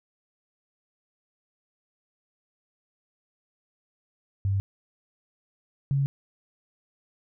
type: tone pair in turn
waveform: sine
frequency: 98 / 138.59 Hz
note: G2 / C#3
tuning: 0 / 0 cents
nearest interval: tritone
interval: 600 cents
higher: second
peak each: -22 / -21 dBFS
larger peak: second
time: 4.45-4.6 / 5.91-6.06 s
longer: neither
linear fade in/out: 0 ms
effects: none